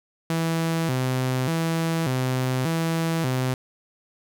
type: tone with vibrato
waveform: sawtooth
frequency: 145.4 Hz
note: D3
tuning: 17 cents flat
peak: -18 dBFS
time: 0.3-3.54 s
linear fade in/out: 2 ms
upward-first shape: square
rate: 0.85 Hz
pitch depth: 210 cents each way
effects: none